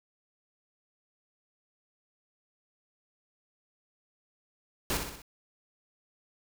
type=noise with echo; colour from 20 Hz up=pink; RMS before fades=-30 dBFS; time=4.9-4.97 s; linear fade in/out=0 ms; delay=62 ms; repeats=4; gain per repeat=-5 dB; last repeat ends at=5.218 s; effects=none